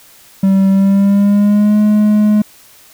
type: tone with pitch glide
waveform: triangle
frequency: 193.3 to 210.8 Hz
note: G3 to G#3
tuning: -24 to +26 cents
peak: -5 dBFS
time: 0.43-2.42 s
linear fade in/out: 5 ms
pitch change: +150 cents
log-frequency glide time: 0.7-1.78 s
effects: white hiss -43 dBFS RMS until 2.93 s